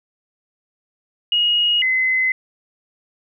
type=tone pair in turn; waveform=sine; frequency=2881 / 2042 Hz; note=F#7 / C7; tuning=-47 / -43 cents; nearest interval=tritone; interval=596 cents; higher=first; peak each=-14 / -15 dBFS; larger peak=first; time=1.32-1.82 / 1.82-2.32 s; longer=neither; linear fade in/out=2 ms; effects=none